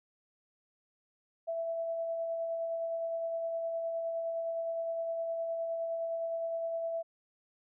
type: tone with tremolo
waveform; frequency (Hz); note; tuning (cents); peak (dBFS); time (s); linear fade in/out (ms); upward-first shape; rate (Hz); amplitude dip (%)
sine; 663; E5; +10; -31; 1.47-7.03; 20; sine; 9.7; 25
effects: none